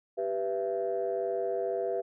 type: chord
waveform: sine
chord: E minor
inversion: first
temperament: equal with one note detuned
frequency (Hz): 392 / 493.9 / 669.6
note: G4 / B4 / E5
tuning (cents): 0 / 0 / +27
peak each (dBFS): -32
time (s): 0.17-2.02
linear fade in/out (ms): 20
effects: tanh soft clip ceiling -21 dBFS